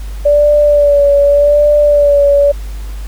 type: tone with vibrato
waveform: sine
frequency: 579 Hz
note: D5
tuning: 25 cents flat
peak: -5 dBFS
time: 0.25-2.52 s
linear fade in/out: 10 ms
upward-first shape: sine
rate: 0.85 Hz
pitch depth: 33 cents each way
effects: added 50 Hz sine -20 dBFS peak until 3.07 s + pink hiss -38 dBFS RMS until 3.07 s